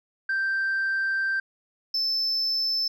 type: tone pair in turn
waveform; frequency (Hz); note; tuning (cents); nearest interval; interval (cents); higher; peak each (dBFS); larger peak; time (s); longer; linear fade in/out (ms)
sine; 1568 / 5274; G6 / E8; 0 / 0; octave + major sixth; 2100; second; -21 / -21; neither; 0.29-1.4 / 1.94-2.88; first; 5
effects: tanh soft clip ceiling -21 dBFS